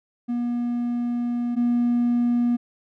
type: tone pair in turn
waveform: triangle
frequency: 240.2 / 240.2 Hz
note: B3 / B3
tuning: -48 / -48 cents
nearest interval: unison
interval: 0 cents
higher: neither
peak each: -20 / -15 dBFS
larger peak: second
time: 0.28-1.56 / 1.56-2.57 s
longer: first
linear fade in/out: 20 ms
effects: tanh soft clip ceiling -13 dBFS